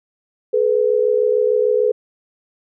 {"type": "tone pair together", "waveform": "sine", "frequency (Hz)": [427.2, 493.9], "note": ["G#4", "B4"], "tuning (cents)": [49, 0], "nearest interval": "minor third", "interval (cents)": 251, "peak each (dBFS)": -16, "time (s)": [0.53, 1.92], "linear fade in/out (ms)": 10, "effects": []}